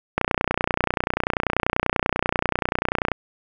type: click train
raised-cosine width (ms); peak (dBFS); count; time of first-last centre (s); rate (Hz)
0.5; -4; 90; 0.18-3.117; 30.3
effects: none